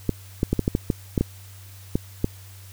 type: clicks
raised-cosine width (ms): 3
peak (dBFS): -7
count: 11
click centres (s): 0.093 / 0.431 / 0.53 / 0.593 / 0.679 / 0.751 / 0.902 / 1.178 / 1.21 / 1.955 / 2.244
effects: added 96 Hz sine -42 dBFS peak until 2.72 s + white hiss -49 dBFS RMS until 2.72 s